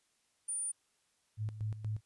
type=tone; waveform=sine; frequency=9270 Hz; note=D9; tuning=24 cents flat; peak=-34 dBFS; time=0.48-0.72 s; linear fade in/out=10 ms
type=tone with tremolo; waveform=sine; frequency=107.4 Hz; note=A2; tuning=41 cents flat; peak=-33 dBFS; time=1.37-2.01 s; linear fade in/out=50 ms; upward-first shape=square; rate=4.2 Hz; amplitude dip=70%
effects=white hiss -75 dBFS RMS until 2.05 s + resampled to 24000 Hz